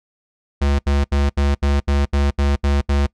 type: tone bursts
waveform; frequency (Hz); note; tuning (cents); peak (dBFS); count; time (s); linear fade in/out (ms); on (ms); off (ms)
square; 70.6; C#2; +32; -15; 10; 0.61-3.067; 10; 180; 73
effects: noise-tail reverb RT60 0.1 s tail -23 dB re dry + low-pass 6000 Hz 12 dB/octave